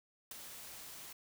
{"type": "noise with ADSR envelope", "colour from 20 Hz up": "white", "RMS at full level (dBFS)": -43, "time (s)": [0.31, 1.13], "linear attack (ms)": 4, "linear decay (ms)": 15, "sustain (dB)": -7, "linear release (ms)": 6, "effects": []}